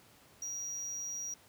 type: tone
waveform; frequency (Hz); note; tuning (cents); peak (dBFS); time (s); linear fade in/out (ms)
triangle; 5750; F8; +50; -36; 0.42-1.34; 2
effects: pink hiss -61 dBFS RMS until 1.48 s + high-pass 80 Hz 12 dB/octave